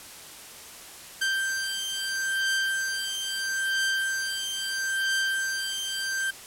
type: beating tone pair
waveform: sawtooth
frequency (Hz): 1568 / 1568.76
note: G6 / G6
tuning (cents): 0 / +1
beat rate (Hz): 0.76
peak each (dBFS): -26 / -25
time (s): 1.21-6.31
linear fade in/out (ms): 10
effects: white hiss -44 dBFS RMS until 6.46 s + low-pass 12000 Hz 12 dB/octave